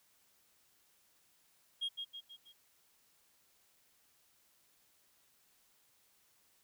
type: tone with echo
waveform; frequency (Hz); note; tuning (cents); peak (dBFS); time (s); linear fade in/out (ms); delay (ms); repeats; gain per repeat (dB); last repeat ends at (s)
sine; 3258; G#7; -34; -32; 1.81-1.89; 20; 160; 4; -6; 2.53
effects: tanh soft clip ceiling -32 dBFS + white hiss -71 dBFS RMS until 6.63 s